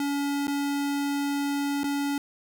square tone with dropouts, 283.6 Hz, C#4, 40 cents sharp, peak -26 dBFS, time 0-2.18 s, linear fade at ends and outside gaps 2 ms, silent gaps 0.471-0.479 / 1.834-1.841 s, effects none

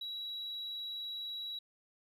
sine tone, 3892 Hz, B7, 26 cents flat, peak -37 dBFS, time 0.01-1.59 s, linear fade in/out 5 ms, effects tanh soft clip ceiling -36 dBFS + 12-bit

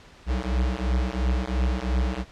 square beating tone pair, 61.3 / 64.2 Hz, B1 / C2, -12 / -32 cents, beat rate 2.9 Hz, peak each -26 dBFS, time 0.26-2.25 s, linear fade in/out 50 ms, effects pink hiss -50 dBFS RMS until 2.31 s + low-pass 5000 Hz 12 dB/octave

